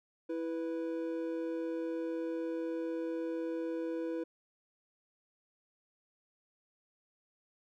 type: tone pair together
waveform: triangle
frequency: 329.2 / 493.2 Hz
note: E4 / B4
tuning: -2 / -2 cents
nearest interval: perfect fifth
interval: 700 cents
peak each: -34 / -36 dBFS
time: 0.29-4.24 s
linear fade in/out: 10 ms
effects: none